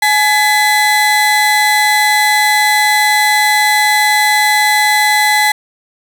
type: tone pair together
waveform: 35% pulse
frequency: 845 / 2008 Hz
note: G#5 / B6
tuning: +30 / +28 cents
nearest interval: octave + minor third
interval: 1498 cents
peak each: -10 dBFS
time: 0.02-5.52 s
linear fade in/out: 5 ms
effects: none